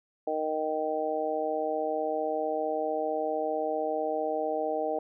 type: harmonic tone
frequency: 155.5 Hz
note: D#3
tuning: 1 cent flat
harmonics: 2 / 3 / 4 / 5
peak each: -37 / -32 / -31 / -33 dBFS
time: 0.27-4.99 s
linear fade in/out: 5 ms
effects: none